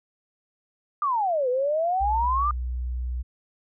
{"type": "exponential two-way sweep", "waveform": "sine", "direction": "down then up", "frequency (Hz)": [1224, 488.1, 1224], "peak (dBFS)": -21, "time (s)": [1.02, 2.51], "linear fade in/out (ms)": 2, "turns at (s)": 1.49}
{"type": "tone", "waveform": "sine", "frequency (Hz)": 61.74, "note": "B1", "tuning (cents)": 0, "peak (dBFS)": -26, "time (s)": [2, 3.23], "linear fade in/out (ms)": 20}
{"effects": []}